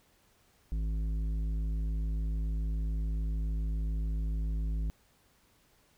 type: tone with tanh clipping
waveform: triangle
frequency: 53.5 Hz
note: A1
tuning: 48 cents flat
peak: -31 dBFS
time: 0.72-4.9 s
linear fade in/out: 0 ms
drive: 14 dB
effects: pink hiss -67 dBFS RMS until 5.97 s

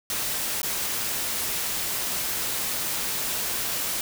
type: noise with dropouts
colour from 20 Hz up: white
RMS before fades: -28 dBFS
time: 0.1-4.01 s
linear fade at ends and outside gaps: 1 ms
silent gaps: 0.617-0.631 s
effects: none

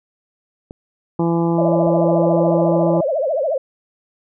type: clicks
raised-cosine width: 2 ms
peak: -20 / -26 dBFS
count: 2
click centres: 0.709 / 1.87 s
type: harmonic tone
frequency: 168.3 Hz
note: E3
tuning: 36 cents sharp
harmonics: 1 / 2 / 3 / 4 / 5 / 6 / 7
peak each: -18 / -18 / -26 / -31 / -26 / -31 / -36 dBFS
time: 1.19-3.01 s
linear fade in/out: 5 ms
type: tone with vibrato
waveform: sine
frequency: 587.3 Hz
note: D5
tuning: in tune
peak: -16 dBFS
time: 1.58-3.58 s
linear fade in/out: 5 ms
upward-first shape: triangle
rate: 14 Hz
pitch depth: 270 cents each way
effects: none

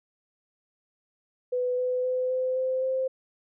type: tone with pitch steps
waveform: sine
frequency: 497.9 / 502.8 / 507.8 / 512.8 / 517.8 / 523 Hz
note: B4 / B4 / B4 / C5 / C5 / C5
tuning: +14 / +31 / +48 / -35 / -18 / -1 cents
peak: -24 dBFS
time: 1.52-3.08 s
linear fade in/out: 10 ms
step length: 260 ms
effects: none

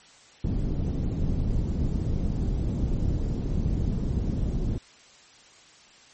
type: low-pass noise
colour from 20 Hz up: pink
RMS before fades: -26 dBFS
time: 0.44-4.78 s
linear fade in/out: 2 ms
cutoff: 220 Hz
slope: 12 dB/octave
effects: white hiss -53 dBFS RMS until 6.13 s + MP3 32 kbps

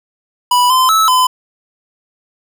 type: tone with pitch steps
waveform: square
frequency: 985 / 1029 / 1304 / 1015 Hz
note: B5 / C6 / E6 / B5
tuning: -5 / -29 / -19 / +47 cents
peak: -9 dBFS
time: 0.51-1.27 s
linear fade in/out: 5 ms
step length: 190 ms
effects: none

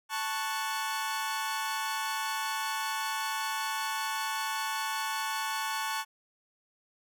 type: chord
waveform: sawtooth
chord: F# minor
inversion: first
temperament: equal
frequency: 880 / 1108.7 / 1480 Hz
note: A5 / C#6 / F#6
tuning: 0 / 0 / 0 cents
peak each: -30 / -32 / -34 dBFS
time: 0.09-6.05 s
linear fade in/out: 50 ms
effects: none

